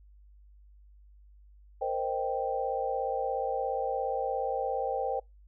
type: chord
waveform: sine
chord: C minor seventh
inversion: third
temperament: equal with one note detuned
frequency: 466.2 / 523.3 / 620.1 / 784 Hz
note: Bb4 / C5 / Eb5 / G5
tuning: 0 / 0 / -6 / 0 cents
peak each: -35 / -33 / -38 / -32 dBFS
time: 1.81-5.2 s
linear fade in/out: 10 ms
effects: noise-tail reverb RT60 0.2 s tail -25 dB re dry + added 50 Hz sine -53 dBFS peak until 5.47 s